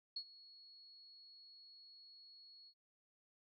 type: tone with ADSR envelope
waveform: sine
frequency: 4345 Hz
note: C#8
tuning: 35 cents flat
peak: -39 dBFS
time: 0.16-2.74 s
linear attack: 6 ms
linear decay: 67 ms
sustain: -19 dB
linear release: 65 ms
effects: none